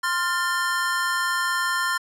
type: chord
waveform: square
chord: F major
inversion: second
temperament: equal with one note detuned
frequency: 1046.5 / 1396.9 / 1785.6 Hz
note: C6 / F6 / A6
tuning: 0 / 0 / +25 cents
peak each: -27 dBFS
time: 0.03-1.98 s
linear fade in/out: 10 ms
effects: low-pass 12000 Hz 12 dB/octave